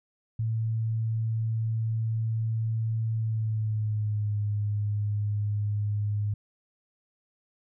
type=tone with pitch glide; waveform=sine; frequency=112 to 103.9 Hz; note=A2 to G#2; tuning=+31 to +1 cents; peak=-25 dBFS; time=0.39-6.34 s; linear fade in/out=5 ms; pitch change=-130 cents; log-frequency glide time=3.13-4.37 s; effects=none